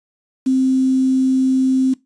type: tone with quantisation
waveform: sine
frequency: 261.6 Hz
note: C4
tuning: in tune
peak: -12 dBFS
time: 0.46-1.94 s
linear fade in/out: 10 ms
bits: 6
effects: noise-tail reverb RT60 0.2 s tail -20 dB re dry + resampled to 22050 Hz